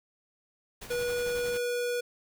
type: noise with tremolo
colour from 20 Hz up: pink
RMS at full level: -41 dBFS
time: 0.81-1.58 s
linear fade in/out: 10 ms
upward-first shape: triangle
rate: 11 Hz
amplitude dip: 60%
type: tone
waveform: square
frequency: 485.3 Hz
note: B4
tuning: 30 cents flat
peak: -29 dBFS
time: 0.9-2.01 s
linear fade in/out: 10 ms
type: click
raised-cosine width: 1 ms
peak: -31 dBFS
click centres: 1.266 s
effects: none